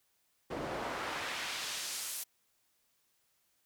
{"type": "noise with band-pass filter sweep", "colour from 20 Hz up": "pink", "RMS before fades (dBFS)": -39, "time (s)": [0.5, 2.24], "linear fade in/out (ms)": 10, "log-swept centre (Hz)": [410, 12000], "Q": 0.77, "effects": ["white hiss -75 dBFS RMS until 3.65 s"]}